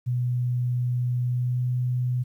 sine tone with pitch glide, 123.47 to 124.83 Hz, B2 to B2, 0 to +19 cents, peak -22 dBFS, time 0.06-2.24 s, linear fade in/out 20 ms, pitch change +19 cents, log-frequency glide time 1.26-1.68 s, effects 10-bit

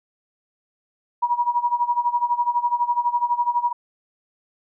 sine tone with tremolo, 961 Hz, B5, 48 cents flat, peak -15 dBFS, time 1.22-3.73 s, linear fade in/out 10 ms, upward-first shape sine, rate 12 Hz, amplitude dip 85%, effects none

